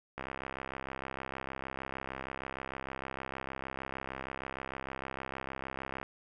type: click train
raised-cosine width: 0.5 ms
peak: -23 dBFS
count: 390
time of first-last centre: 0.18-6.03 s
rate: 66.5 Hz
effects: none